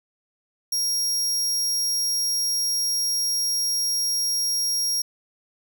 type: tone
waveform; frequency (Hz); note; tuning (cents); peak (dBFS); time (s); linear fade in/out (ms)
sawtooth; 5600; F8; +4; -19; 0.72-5.02; 5
effects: none

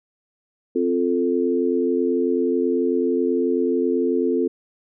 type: chord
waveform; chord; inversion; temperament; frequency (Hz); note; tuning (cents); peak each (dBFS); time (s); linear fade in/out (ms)
sine; F major; second; equal; 261.6 / 349.2 / 440; C4 / F4 / A4; 0 / 0 / 0; -22; 0.75-4.48; 10
effects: none

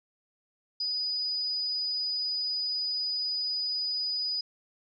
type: tone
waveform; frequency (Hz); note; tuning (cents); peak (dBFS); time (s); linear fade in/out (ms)
sine; 4958; D#8; -7; -28; 0.8-4.41; 5
effects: none

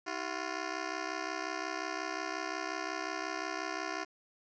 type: ring-modulated tone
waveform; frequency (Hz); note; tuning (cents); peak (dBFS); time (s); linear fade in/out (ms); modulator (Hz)
10% pulse; 352.1; F4; +14; -24; 0.06-4.05; 20; 32.8
effects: resampled to 16000 Hz + 10-bit

